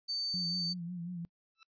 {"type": "tone", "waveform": "sine", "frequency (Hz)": 4560, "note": "C#8", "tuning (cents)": 48, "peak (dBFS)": -32, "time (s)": [0.08, 0.74], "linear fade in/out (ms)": 20}
{"type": "tone with vibrato", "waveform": "sine", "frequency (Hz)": 174.61, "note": "F3", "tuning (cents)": 0, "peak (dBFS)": -37, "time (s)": [0.34, 1.25], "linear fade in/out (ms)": 0, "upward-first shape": "sine", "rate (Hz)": 5.5, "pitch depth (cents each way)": 62}
{"type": "tone with exponential growth", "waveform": "5% pulse", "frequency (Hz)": 1320, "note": "E6", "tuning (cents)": 2, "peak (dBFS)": -35, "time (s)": [1.55, 1.63], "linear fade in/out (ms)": 1, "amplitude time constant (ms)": 17}
{"effects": ["noise-tail reverb RT60 0.1 s tail -25 dB re dry", "resampled to 11025 Hz"]}